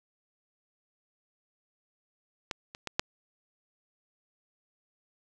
clicks, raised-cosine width 0.2 ms, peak -15 / -25 / -17 / -7 dBFS, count 4, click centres 2.512 / 2.749 / 2.873 / 2.995 s, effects none

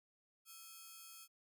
5% pulse ring-modulated tone, 1928 Hz, B6, 42 cents flat, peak -40 dBFS, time 0.45-1.28 s, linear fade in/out 50 ms, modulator 598 Hz, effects none

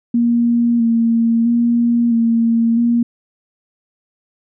sine tone with vibrato, 233.1 Hz, A#3, in tune, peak -11 dBFS, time 0.14-3.03 s, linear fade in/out 5 ms, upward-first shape square, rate 0.76 Hz, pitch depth 23 cents each way, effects none

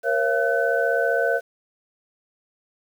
sine tone cluster, 470.6 / 546 / 678 / 1509 Hz, A#4 / C#5 / E5 / F#6, +16 / -26 / +49 / +34 cents, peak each -24 dBFS, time 0.03-1.41 s, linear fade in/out 50 ms, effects 8-bit

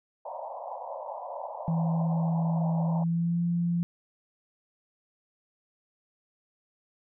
pink band-pass noise, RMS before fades -38 dBFS, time 0.25-3.04 s, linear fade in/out 5 ms, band 540 to 1000 Hz, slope 96 dB/octave
sine tone with pitch glide, 164.81 to 171.91 Hz, E3 to F3, 0 to -27 cents, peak -24 dBFS, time 1.68-3.83 s, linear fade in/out 0 ms, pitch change +73 cents, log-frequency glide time 2.88-3.42 s
effects none

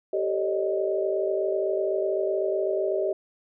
sine tone cluster, 388.3 / 440.6 / 546 / 574 / 622 Hz, G4 / A4 / C#5 / D5 / D#5, -16 / +2 / -26 / -40 / -1 cents, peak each -26 / -34 / -35 / -35 / -27 dBFS, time 0.13-3.13 s, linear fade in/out 5 ms, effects none

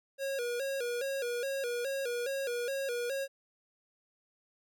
square tone with vibrato, 512 Hz, C5, 38 cents flat, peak -33 dBFS, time 0.18-3.28 s, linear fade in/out 50 ms, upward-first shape square, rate 2.4 Hz, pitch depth 110 cents each way, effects none

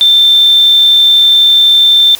sine tone, 3564 Hz, A7, 22 cents sharp, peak -3 dBFS, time 0.01-2.15 s, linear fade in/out 0 ms, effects white hiss -30 dBFS RMS until 2.19 s

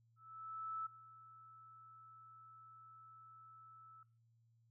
sine tone with ADSR envelope, 1311 Hz, E6, 10 cents flat, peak -39 dBFS, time 0.16-4.03 s, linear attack 700 ms, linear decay 10 ms, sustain -18 dB, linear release 3 ms, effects noise-tail reverb RT60 0.3 s tail -17 dB re dry + added 115 Hz sine -70 dBFS peak until 4.7 s

